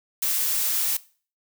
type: noise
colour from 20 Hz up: blue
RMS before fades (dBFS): -24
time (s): 0.22-0.97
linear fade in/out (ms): 5
effects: noise-tail reverb RT60 0.4 s tail -19 dB re dry